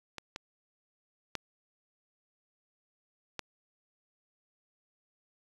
clicks, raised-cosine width 0.2 ms, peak -22 / -21 / -16 / -18 dBFS, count 4, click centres 0.183 / 0.361 / 1.353 / 3.393 s, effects resampled to 24000 Hz

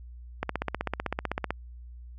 click train, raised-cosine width 0.5 ms, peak -13 dBFS, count 18, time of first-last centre 0.43-1.506 s, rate 15.8 Hz, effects added 60 Hz sine -42 dBFS peak until 2.18 s

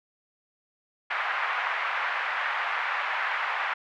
white band-pass noise, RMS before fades -29 dBFS, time 1.1-3.74 s, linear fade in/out 10 ms, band 780 to 2100 Hz, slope 24 dB/octave, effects none

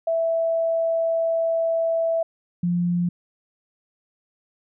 sine tone pair in turn, 659.3 / 174.97 Hz, E5 / F3, 0 / +4 cents, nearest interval octave + major seventh, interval 2296 cents, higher first, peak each -19 dBFS, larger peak neither, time 0.07-2.23 / 2.63-3.09 s, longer first, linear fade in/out 5 ms, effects none

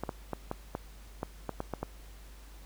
clicks, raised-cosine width 1 ms, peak -19 dBFS, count 10, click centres 0.036 / 0.092 / 0.333 / 0.514 / 0.751 / 1.231 / 1.493 / 1.604 / 1.737 / 1.83 s, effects added 50 Hz sine -48 dBFS peak until 2.65 s + pink hiss -57 dBFS RMS until 2.65 s

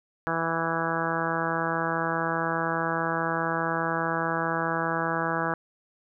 harmonic tone, 164.81 Hz, E3, in tune, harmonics 1 / 2 / 3 / 4 / 5 / 6 / 7 / 8 / 9 / 10, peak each -34 / -34 / -34 / -34 / -34 / -34 / -34 / -34 / -34 / -34 dBFS, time 0.27-5.54 s, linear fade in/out 0 ms, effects none

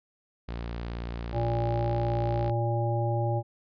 sawtooth tone, 58.27 Hz, A#1, in tune, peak -29 dBFS, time 0.48-2.51 s, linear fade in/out 10 ms
harmonic tone, 116.54 Hz, A#2, in tune, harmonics 1 / 3 / 5 / 7, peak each -26 / -34 / -33 / -33 dBFS, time 1.32-3.43 s, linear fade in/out 50 ms
effects resampled to 11025 Hz

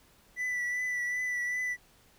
triangle tone with vibrato, 1975.5 Hz, B6, in tune, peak -28 dBFS, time 0.36-1.77 s, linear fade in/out 50 ms, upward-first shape triangle, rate 2.6 Hz, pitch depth 28 cents each way, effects pink hiss -62 dBFS RMS until 2.18 s

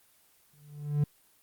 triangle tone with exponential growth, 146.83 Hz, D3, in tune, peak -19 dBFS, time 0.53-1.04 s, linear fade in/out 5 ms, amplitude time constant 110 ms, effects white hiss -64 dBFS RMS until 1.42 s + Opus 24 kbps

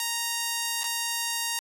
5% pulse tone with dropouts, 932.3 Hz, A#5, in tune, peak -15 dBFS, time 0-1.59 s, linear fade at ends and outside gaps 1 ms, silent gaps 0.834-0.84 s, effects AAC 64 kbps

